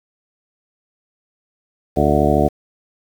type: harmonic tone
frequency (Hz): 73.42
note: D2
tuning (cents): 0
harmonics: 1 / 2 / 3 / 4 / 5 / 6 / 8 / 9 / 10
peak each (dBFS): -21 / -21 / -21 / -21 / -21 / -21 / -21 / -21 / -21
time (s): 1.96-2.49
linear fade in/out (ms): 20
effects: 7-bit